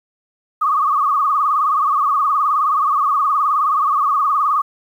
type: tone with vibrato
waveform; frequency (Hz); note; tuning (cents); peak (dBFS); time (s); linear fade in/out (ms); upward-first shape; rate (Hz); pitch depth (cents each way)
sine; 1174.7; D6; 0; -13; 0.61-4.62; 10; sine; 19; 120
effects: 8-bit